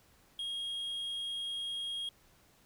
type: tone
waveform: triangle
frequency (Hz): 3265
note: G#7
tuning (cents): -30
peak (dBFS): -34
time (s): 0.39-2.09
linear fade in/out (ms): 2
effects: pink hiss -65 dBFS RMS until 2.65 s